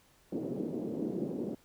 pink band-pass noise, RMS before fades -36 dBFS, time 0.32-1.55 s, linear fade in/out 5 ms, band 190 to 440 Hz, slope 24 dB/octave, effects pink hiss -65 dBFS RMS until 1.64 s

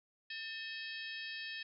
harmonic tone with a mistuned harmonic, 643 Hz, E5, 43 cents flat, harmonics 3 / 4 / 5 / 6 / 7 / 8, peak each -45 / -47 / -49 / -51 / -52 / -53 dBFS, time 0.3-1.63 s, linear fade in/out 5 ms, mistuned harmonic 3, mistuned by -130 cents, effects none

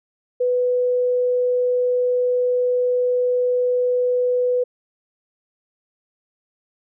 sine tone, 496 Hz, B4, 7 cents sharp, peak -16 dBFS, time 0.4-4.64 s, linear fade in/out 10 ms, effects none

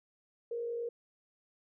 sine tone with frequency modulation, 470 Hz, A#4, 14 cents sharp, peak -34 dBFS, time 0.51-0.89 s, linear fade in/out 5 ms, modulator 48.9 Hz, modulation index 0.36, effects none

